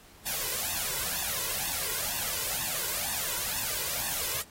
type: noise with flanger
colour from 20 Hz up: white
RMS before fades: -32 dBFS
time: 0.25-4.43 s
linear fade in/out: 20 ms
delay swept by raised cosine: 1.1 to 2.04 ms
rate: 2.1 Hz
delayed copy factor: +0.8
effects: pink hiss -55 dBFS RMS until 4.5 s + AAC 48 kbps